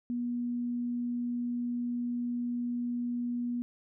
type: tone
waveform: sine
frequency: 241.6 Hz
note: B3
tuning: 38 cents flat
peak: -30 dBFS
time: 0.1-3.62 s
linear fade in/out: 0 ms
effects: none